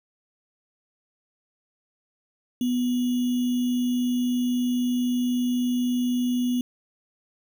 sine tone with sample-and-hold, 246.9 Hz, B3, in tune, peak -21 dBFS, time 2.61-6.61 s, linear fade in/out 2 ms, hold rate 3150 Hz, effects none

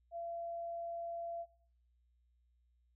sine tone, 680 Hz, F5, 46 cents flat, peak -40 dBFS, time 0.11-1.46 s, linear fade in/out 50 ms, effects noise-tail reverb RT60 0.6 s tail -19 dB re dry + added 60 Hz sine -70 dBFS peak until 2.95 s

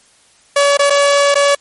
sawtooth tone with dropouts, 568 Hz, C#5, 42 cents sharp, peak -5 dBFS, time 0.56-1.55 s, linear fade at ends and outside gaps 5 ms, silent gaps 0.772-0.792 / 0.899-0.904 / 1.344-1.354 s, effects white hiss -50 dBFS RMS until 1.6 s + MP3 48 kbps

